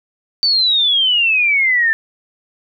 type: exponential sweep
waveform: sine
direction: down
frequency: 4600 to 1762 Hz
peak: -11 dBFS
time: 0.43-1.93 s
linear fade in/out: 0 ms
effects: none